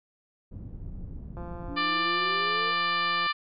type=low-pass noise; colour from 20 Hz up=pink; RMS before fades=-39 dBFS; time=0.51-1.75 s; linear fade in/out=10 ms; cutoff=190 Hz; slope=12 dB/octave
type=click train; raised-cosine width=1 ms; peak=-29 dBFS; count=329; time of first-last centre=1.37-3.266 s; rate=173 Hz
type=exponential sweep; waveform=sine; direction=up; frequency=277.2 to 469.8 Hz; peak=-35 dBFS; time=1.67-2.74 s; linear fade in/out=50 ms
type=harmonic tone; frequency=592 Hz; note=D5; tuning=14 cents sharp; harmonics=2 / 3 / 4 / 5 / 6 / 7 / 8; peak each=-27 / -31 / -33 / -35 / -37 / -38 / -39 dBFS; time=1.76-3.33 s; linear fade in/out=20 ms
effects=none